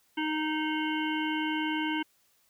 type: harmonic tone with a mistuned harmonic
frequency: 309.9 Hz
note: D#4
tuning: 7 cents flat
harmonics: 1 / 3 / 5 / 7 / 9 / 10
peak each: -30 / -35 / -37 / -38 / -40 / -40 dBFS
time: 0.17-2.03 s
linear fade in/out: 10 ms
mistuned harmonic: 10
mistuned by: -23 cents
effects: white hiss -68 dBFS RMS until 2.49 s